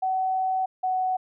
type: tone pair in turn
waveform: sine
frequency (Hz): 754 / 744.9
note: F#5 / F#5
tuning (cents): +32 / +11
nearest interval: unison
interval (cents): 21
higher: first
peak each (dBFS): -22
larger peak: neither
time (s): 0.02-0.66 / 0.83-1.17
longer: first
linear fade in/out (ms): 10
effects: none